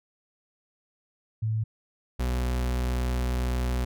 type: tone pair in turn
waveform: sine / 40% pulse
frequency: 110 / 61.89 Hz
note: A2 / B1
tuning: 0 / +4 cents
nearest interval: minor seventh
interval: 996 cents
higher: first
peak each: -24 dBFS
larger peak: neither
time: 1.42-1.64 / 2.19-3.85 s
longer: second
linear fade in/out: 10 ms
effects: none